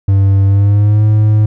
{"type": "tone with pitch glide", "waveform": "triangle", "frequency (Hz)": [98, 106.87], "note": ["G2", "A2"], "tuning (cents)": [0, -50], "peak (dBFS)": -4, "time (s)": [0.08, 1.46], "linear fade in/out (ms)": 5, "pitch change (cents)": 150, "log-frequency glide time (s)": [0.46, 1.04], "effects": []}